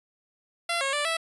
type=tone with pitch steps; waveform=10% pulse; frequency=684 / 545 / 586 / 657 Hz; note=F5 / C#5 / D5 / E5; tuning=-36 / -29 / -4 / -6 cents; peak=-17 dBFS; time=0.69-1.17 s; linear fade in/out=5 ms; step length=120 ms; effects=resampled to 24000 Hz